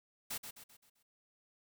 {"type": "noise with echo", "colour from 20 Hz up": "white", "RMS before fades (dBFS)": -40, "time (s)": [0.3, 0.38], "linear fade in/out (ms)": 10, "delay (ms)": 130, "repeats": 5, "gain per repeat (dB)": -7, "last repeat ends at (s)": 1.03, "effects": []}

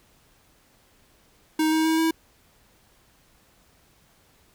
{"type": "tone with pitch steps", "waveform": "square", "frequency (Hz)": [313.6, 317.1, 320.6, 324.1], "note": ["D#4", "D#4", "E4", "E4"], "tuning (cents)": [14, 33, -48, -29], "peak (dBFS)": -20, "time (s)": [1.59, 2.11], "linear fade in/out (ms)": 5, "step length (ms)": 130, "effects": ["pink hiss -60 dBFS RMS until 4.54 s"]}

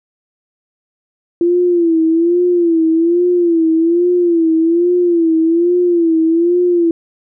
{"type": "tone with vibrato", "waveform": "sine", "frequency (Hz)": 338.8, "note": "E4", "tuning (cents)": 48, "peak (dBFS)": -9, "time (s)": [1.41, 6.91], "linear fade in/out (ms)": 2, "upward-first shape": "sine", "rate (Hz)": 1.2, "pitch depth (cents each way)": 88, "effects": []}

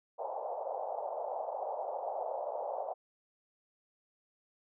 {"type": "band-pass noise", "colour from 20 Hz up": "pink", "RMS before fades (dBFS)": -38, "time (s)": [0.18, 2.94], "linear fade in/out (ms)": 20, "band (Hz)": [530, 860], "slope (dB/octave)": 48, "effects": []}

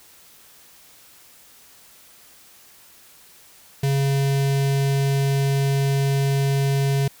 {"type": "tone with notch filter", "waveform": "square", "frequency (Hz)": 138, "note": "C#3", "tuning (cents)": -7, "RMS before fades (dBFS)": -20, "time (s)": [3.83, 7.08], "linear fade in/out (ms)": 5, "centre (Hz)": 1200, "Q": 1.5, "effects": ["white hiss -50 dBFS RMS until 7.2 s"]}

